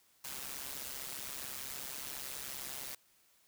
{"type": "noise with amplitude modulation", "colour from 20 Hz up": "white", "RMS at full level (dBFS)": -40, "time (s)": [0.24, 2.95], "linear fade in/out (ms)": 5, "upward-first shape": "sine", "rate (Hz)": 135, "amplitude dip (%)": 75, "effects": ["white hiss -69 dBFS RMS until 3.47 s"]}